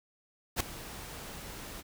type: noise with ADSR envelope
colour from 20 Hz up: pink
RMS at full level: -27 dBFS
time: 0.56-1.83 s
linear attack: 45 ms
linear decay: 3 ms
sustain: -17 dB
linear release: 34 ms
effects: none